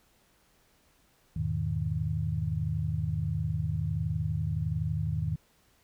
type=chord; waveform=sine; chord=E major seventh; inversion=none; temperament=equal; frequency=82.41 / 103.83 / 123.47 / 155.56 Hz; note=E2 / G#2 / B2 / D#3; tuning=0 / 0 / 0 / 0 cents; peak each=-34 / -33 / -37 / -31 dBFS; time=1.36-5.36 s; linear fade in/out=5 ms; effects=pink hiss -66 dBFS RMS until 5.83 s